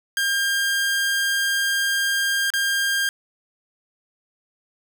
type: tone with dropouts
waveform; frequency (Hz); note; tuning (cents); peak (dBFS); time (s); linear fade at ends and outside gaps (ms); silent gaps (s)
sawtooth; 1604; G6; +39; -16; 0.17-3.09; 1; 2.503-2.537
effects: none